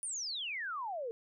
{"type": "exponential sweep", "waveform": "sine", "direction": "down", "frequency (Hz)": [9780, 440], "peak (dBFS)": -36, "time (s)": [0.03, 1.11], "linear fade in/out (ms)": 0, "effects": []}